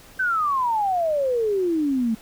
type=exponential sweep; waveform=sine; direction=down; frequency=1559 to 216.6 Hz; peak=-19 dBFS; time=0.19-2.15 s; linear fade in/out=10 ms; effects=pink hiss -48 dBFS RMS until 2.21 s